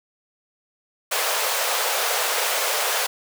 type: high-pass noise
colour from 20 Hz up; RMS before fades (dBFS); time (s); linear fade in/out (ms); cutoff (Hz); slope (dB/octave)
pink; -23; 1.11-3.07; 10; 460; 48
effects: none